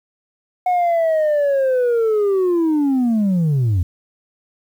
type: linear sweep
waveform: sine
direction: down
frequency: 733 to 82.41 Hz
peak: -11 dBFS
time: 0.66-3.83 s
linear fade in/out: 5 ms
effects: tanh soft clip ceiling -13 dBFS + 8-bit